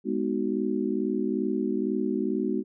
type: chord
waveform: sine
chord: G# minor seventh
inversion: none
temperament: just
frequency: 207.7 / 249.2 / 311.5 / 373.8 Hz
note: G#3 / B3 / D#4 / F#4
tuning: 0 / +16 / +2 / +18 cents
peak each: -30 dBFS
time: 0.04-2.64 s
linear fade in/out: 50 ms
effects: none